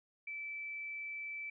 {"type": "tone", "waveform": "sine", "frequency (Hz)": 2318, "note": "D7", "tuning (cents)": -23, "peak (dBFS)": -40, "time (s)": [0.27, 1.5], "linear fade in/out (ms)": 5, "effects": []}